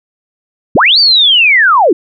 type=linear two-way sweep; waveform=sine; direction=up then down; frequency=80 to 4699 to 284.9 Hz; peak=-4 dBFS; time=0.75-1.93 s; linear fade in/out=5 ms; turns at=0.99 s; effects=none